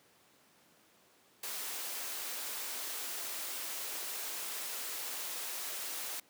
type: high-pass noise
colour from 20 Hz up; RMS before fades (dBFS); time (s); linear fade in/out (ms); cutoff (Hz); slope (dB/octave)
white; -40; 1.43-6.2; 5; 320; 12
effects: pink hiss -65 dBFS RMS until 6.29 s + high-pass 200 Hz 12 dB/octave